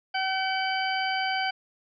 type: harmonic tone with a mistuned harmonic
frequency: 762 Hz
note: G5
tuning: 49 cents flat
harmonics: 1 / 2 / 3 / 4 / 6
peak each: -28 / -31 / -33 / -34 / -36 dBFS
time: 0.14-1.51 s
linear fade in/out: 10 ms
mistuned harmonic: 6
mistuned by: +40 cents
effects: none

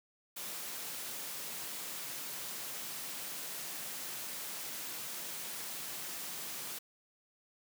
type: high-pass noise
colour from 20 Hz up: white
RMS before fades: -42 dBFS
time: 0.36-6.79 s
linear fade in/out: 10 ms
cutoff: 120 Hz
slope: 96 dB/octave
effects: none

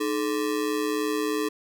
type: ring-modulated tone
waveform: square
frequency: 367.5 Hz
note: F#4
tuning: 12 cents flat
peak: -22 dBFS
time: 0-1.49 s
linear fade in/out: 10 ms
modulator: 61.5 Hz
effects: none

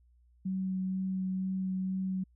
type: tone with vibrato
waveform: sine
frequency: 188.2 Hz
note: F#3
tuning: 30 cents sharp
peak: -30 dBFS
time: 0.45-2.24 s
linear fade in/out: 10 ms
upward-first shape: sine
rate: 2.1 Hz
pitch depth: 9 cents each way
effects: added 60 Hz sine -61 dBFS peak until 2.35 s

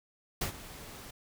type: noise with ADSR envelope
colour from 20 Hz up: pink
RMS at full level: -31 dBFS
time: 0.41-1.11 s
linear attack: 6 ms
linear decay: 100 ms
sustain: -16 dB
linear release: 8 ms
effects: none

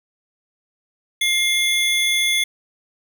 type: tone pair together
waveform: square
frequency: 2120 / 3443 Hz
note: C7 / A7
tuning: +22 / -38 cents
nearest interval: minor sixth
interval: 840 cents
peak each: -20 dBFS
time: 1.21-2.44 s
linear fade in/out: 5 ms
effects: none

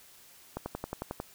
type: click train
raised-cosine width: 1 ms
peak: -20 dBFS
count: 8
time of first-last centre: 0.57-1.201 s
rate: 11.1 Hz
effects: white hiss -56 dBFS RMS until 1.34 s

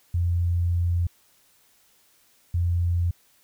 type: tone pair in turn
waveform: sine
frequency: 86.7 / 86.7 Hz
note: F2 / F2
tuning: -12 / -12 cents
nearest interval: unison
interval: 0 cents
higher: neither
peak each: -20 dBFS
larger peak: neither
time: 0.14-1.07 / 2.54-3.11 s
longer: first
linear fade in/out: 5 ms
effects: white hiss -61 dBFS RMS until 3.43 s

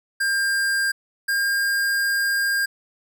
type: tone pair in turn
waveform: square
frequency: 1600 / 1608.5 Hz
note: G6 / G6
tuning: +35 / +44 cents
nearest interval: unison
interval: 9 cents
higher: second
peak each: -20 dBFS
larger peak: neither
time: 0.2-0.92 / 1.28-2.66 s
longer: second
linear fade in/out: 10 ms
effects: none

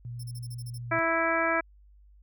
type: tone with vibrato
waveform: sine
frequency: 120 Hz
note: B2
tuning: 49 cents flat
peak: -35 dBFS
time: 0.05-0.99 s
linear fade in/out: 0 ms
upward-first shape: sine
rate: 12 Hz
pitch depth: 14 cents each way
type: tone bursts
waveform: 5% pulse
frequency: 5340 Hz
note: E8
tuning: 22 cents sharp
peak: -38 dBFS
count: 8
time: 0.19-0.782 s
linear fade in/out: 10 ms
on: 46 ms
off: 32 ms
type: harmonic tone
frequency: 329.6 Hz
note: E4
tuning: in tune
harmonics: 1 / 2 / 3 / 4 / 5 / 6 / 7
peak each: -33 / -29 / -33 / -30 / -30 / -35 / -33 dBFS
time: 0.91-1.61 s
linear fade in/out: 10 ms
effects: added 50 Hz sine -53 dBFS peak until 2.22 s

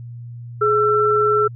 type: tone pair together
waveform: sine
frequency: 421.8 / 1341 Hz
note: G#4 / E6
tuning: +27 / +29 cents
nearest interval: octave + minor sixth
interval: 2002 cents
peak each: -16 dBFS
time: 0.61-1.48 s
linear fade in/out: 10 ms
effects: added 119 Hz sine -31 dBFS peak until 1.55 s

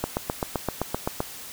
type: click train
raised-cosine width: 1 ms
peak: -10 dBFS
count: 10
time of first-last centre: 0.04-1.204 s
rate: 7.73 Hz
effects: white hiss -40 dBFS RMS until 1.52 s

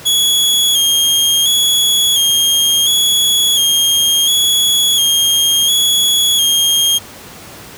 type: tone with vibrato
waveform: sawtooth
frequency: 3296 Hz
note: G#7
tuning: 14 cents flat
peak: -7 dBFS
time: 0.05-6.99 s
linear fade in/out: 20 ms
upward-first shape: square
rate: 0.71 Hz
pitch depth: 36 cents each way
effects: pink hiss -34 dBFS RMS until 7.77 s + high-pass 80 Hz 12 dB/octave

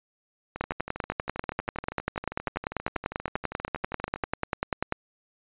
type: two click trains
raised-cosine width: 0.5 ms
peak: -11 / -20 dBFS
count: 45 / 47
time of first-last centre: 0.61-4.924 / 0.56-4.24 s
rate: 10.2 / 12.5 Hz
effects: resampled to 8000 Hz

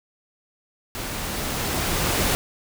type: noise with level ramp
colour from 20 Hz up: pink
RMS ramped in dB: -31 to -21 dBFS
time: 0.95-2.35 s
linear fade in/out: 0 ms
effects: none

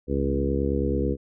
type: harmonic tone with a mistuned harmonic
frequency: 69.3 Hz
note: C#2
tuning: in tune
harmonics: 1 / 2 / 3 / 4 / 5 / 6 / 7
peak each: -27 / -32 / -30 / -29 / -31 / -30 / -30 dBFS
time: 0.07-1.17 s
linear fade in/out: 50 ms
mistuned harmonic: 2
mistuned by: -21 cents
effects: none

